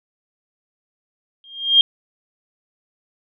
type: tone with exponential growth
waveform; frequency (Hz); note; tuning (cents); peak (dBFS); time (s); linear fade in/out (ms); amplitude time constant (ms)
sine; 3215; G7; +43; -5; 1.44-1.81; 1; 79
effects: none